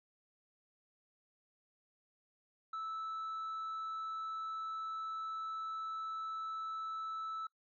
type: tone with tanh clipping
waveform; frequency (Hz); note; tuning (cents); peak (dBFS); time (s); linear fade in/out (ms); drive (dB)
sine; 1312; E6; -9; -39; 2.73-7.47; 5; 2
effects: noise-tail reverb RT60 0.1 s tail -24 dB re dry